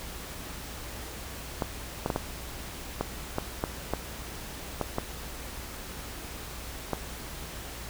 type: clicks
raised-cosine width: 1 ms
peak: -13 dBFS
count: 11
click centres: 1.622 / 2.061 / 2.102 / 2.161 / 3.01 / 3.384 / 3.639 / 3.936 / 4.813 / 4.984 / 6.933 s
effects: added 60 Hz sine -44 dBFS peak until 7.89 s + pink hiss -41 dBFS RMS until 7.89 s